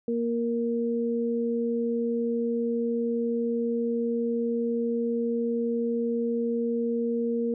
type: tone pair together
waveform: sine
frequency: 234.8 / 467.2 Hz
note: A#3 / A#4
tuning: +13 / +4 cents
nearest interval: octave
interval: 1191 cents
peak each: -27 dBFS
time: 0.08-7.54 s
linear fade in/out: 2 ms
effects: none